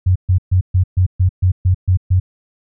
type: tone bursts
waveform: sine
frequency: 92 Hz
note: F#2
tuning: 9 cents flat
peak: -9 dBFS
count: 10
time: 0.06-2.2 s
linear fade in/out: 10 ms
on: 97 ms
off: 130 ms
effects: none